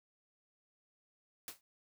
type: noise with exponential decay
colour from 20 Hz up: white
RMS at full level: -41 dBFS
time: 1.48-1.61 s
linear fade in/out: 1 ms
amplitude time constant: 28 ms
effects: none